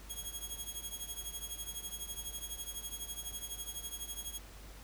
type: tone with tremolo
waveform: 10% pulse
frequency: 3300 Hz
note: G#7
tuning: 12 cents flat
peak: -29 dBFS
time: 0.09-4.39 s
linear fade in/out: 20 ms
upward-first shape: triangle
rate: 12 Hz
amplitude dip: 90%
effects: added 50 Hz sine -50 dBFS peak until 4.83 s + pink hiss -55 dBFS RMS until 4.83 s